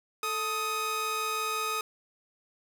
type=tone pair together; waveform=sawtooth; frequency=440 / 1254.3 Hz; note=A4 / D#6; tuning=0 / +14 cents; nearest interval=octave + tritone; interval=1814 cents; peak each=-33 / -26 dBFS; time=0.23-1.81 s; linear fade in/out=2 ms; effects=none